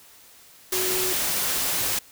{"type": "tone in noise", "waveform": "sine", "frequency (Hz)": 370.6, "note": "F#4", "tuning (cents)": 3, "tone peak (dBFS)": -28, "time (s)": [0.72, 1.13], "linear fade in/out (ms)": 5, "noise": "white", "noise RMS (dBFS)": -25, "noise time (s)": [0.72, 1.99], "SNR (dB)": -6, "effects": ["white hiss -51 dBFS RMS until 2.11 s"]}